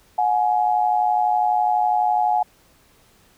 sine tone pair together, 729 / 841 Hz, F#5 / G#5, -26 / +22 cents, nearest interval major second, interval 248 cents, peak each -19 dBFS, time 0.18-2.43 s, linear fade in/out 5 ms, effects pink hiss -56 dBFS RMS until 3.37 s

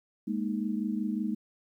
sine chord, Ab suspended second, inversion none, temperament equal, 207.7 / 233.1 / 311.1 Hz, Ab3 / Bb3 / Eb4, 0 / 0 / 0 cents, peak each -31 / -33 / -35 dBFS, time 0.27-1.35 s, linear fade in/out 10 ms, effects 11-bit

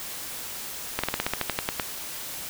slowing click train, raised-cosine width 0.3 ms, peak -8 dBFS, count 12, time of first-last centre 0.99-1.798 s, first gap 46 ms, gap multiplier 1.09, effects white hiss -36 dBFS RMS until 2.49 s

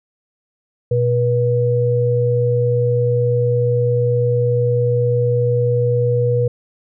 sine tone pair together, 121.1 / 484.4 Hz, B2 / B4, -34 / -34 cents, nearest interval 2 octaves, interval 2400 cents, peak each -16 dBFS, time 0.91-6.48 s, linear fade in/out 5 ms, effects none

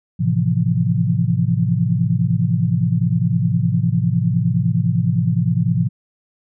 sine chord, F major seventh, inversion first, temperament equal, 110 / 130.81 / 164.81 / 174.61 Hz, A2 / C3 / E3 / F3, 0 / 0 / 0 / 0 cents, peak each -20 dBFS, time 0.19-5.89 s, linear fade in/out 20 ms, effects none

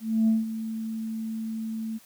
sine tone with ADSR envelope, 222.1 Hz, A3, 16 cents sharp, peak -16 dBFS, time 0-1.99 s, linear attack 280 ms, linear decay 170 ms, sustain -13 dB, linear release 27 ms, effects tanh soft clip ceiling -15 dBFS + white hiss -55 dBFS RMS until 2.05 s

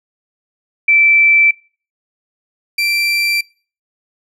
sine / 30% pulse tone pair in turn, 2329 / 2351 Hz, D7 / D7, -15 / +1 cents, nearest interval unison, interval 16 cents, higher second, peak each -7 / -11 dBFS, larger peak first, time 0.88-1.51 / 2.78-3.41 s, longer neither, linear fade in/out 5 ms, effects noise-tail reverb RT60 0.4 s tail -24 dB re dry + low-pass 11000 Hz 12 dB/octave

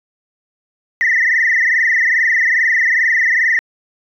sine tone with frequency modulation, 1917 Hz, A#6, 48 cents sharp, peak -10 dBFS, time 1.01-3.59 s, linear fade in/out 0 ms, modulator 22.4 Hz, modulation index 5.7, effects tanh soft clip ceiling -6 dBFS

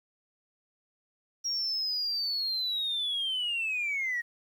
sine linear sweep, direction down, 5640 to 1864.7 Hz, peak -27 dBFS, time 1.44-4.22 s, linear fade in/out 20 ms, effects tanh soft clip ceiling -25 dBFS + 10-bit

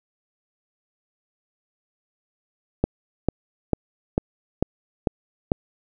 click train, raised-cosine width 2 ms, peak -5 dBFS, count 7, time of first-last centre 2.84-5.519 s, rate 2.24 Hz, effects none

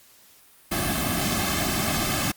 pink noise with comb filter, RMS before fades -25 dBFS, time 0.71-2.32 s, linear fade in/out 10 ms, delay 2.1 ms, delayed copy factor -0.95, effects white hiss -54 dBFS RMS until 2.36 s + Opus 48 kbps

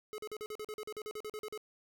square tone bursts, 426.6 Hz, G#4, 46 cents sharp, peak -40 dBFS, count 16, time 0.13-1.576 s, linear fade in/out 0 ms, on 51 ms, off 42 ms, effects none

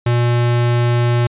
square tone, 120 Hz, B2, 49 cents flat, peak -13 dBFS, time 0.06-1.27 s, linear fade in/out 5 ms, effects resampled to 8000 Hz

